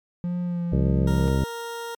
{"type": "tone with vibrato", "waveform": "triangle", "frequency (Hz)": 174.61, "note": "F3", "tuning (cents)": 0, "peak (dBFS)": -22, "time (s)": [0.24, 1.28], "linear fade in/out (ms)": 0, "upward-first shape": "sine", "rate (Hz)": 1.7, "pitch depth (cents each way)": 24}
{"type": "harmonic tone", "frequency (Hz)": 67.1, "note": "C2", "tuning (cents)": 44, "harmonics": [1, 2, 3, 4, 5, 6, 7, 8, 9], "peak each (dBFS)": [-23, -23, -27, -32, -33, -34, -34, -41, -38], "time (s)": [0.72, 1.44], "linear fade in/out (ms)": 5}
{"type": "tone", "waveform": "20% pulse", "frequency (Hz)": 466.2, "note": "A#4", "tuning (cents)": 0, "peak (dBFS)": -26, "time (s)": [1.07, 1.95], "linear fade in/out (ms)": 5}
{"effects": ["MP3 96 kbps"]}